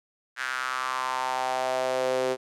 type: tone with high-pass filter sweep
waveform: sawtooth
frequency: 129.2 Hz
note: C3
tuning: 21 cents flat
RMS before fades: -28 dBFS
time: 0.36-2.37 s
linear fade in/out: 50 ms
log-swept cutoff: 1600 to 430 Hz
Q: 4.2
effects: low-pass 9000 Hz 12 dB/octave